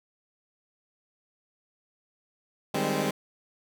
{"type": "chord", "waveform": "15% pulse", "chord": "Ab major seventh", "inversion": "second", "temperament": "equal with one note detuned", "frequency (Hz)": [153.95, 196, 207.7, 261.6], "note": ["Eb3", "G3", "Ab3", "C4"], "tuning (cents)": [-18, 0, 0, 0], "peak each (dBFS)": -25, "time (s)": [2.74, 3.11], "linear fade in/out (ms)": 5, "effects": []}